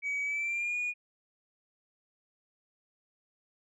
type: tone with pitch glide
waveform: sine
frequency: 2271 to 2448 Hz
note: C#7 to D#7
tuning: +41 to -29 cents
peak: -28 dBFS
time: 0.02-0.94 s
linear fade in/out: 50 ms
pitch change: +130 cents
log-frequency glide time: 0.23-0.77 s
effects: tanh soft clip ceiling -28 dBFS